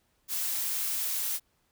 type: noise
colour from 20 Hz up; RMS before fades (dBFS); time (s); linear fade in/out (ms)
blue; -31; 0.28-1.4; 50
effects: pink hiss -72 dBFS RMS until 1.71 s